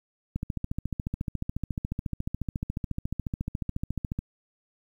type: click train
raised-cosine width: 5 ms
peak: -17 dBFS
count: 55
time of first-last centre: 0.36-4.19 s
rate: 14.1 Hz
effects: 9-bit